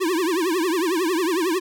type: tone with vibrato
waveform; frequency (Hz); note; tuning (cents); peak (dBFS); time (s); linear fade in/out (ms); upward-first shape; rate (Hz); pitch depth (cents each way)
square; 346.6; F4; -13; -20; 0-1.6; 20; triangle; 11; 220
effects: none